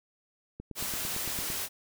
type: click train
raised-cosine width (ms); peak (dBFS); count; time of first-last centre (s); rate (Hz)
3; -27; 9; 0.6-1.502; 8.87
type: noise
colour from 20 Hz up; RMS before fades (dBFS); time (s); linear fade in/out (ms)
white; -34; 0.75-1.69; 50
effects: none